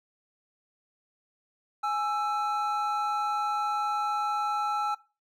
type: tone pair together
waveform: triangle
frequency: 834 / 1327.7 Hz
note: G#5 / E6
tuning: +7 / +12 cents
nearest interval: minor sixth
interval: 805 cents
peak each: -27 dBFS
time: 1.83-4.95 s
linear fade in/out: 10 ms
effects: noise-tail reverb RT60 0.3 s tail -19 dB re dry